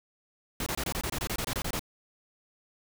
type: noise bursts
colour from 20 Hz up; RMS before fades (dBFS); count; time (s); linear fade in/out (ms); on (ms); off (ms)
pink; -32; 14; 0.6-1.794; 2; 63; 24
effects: none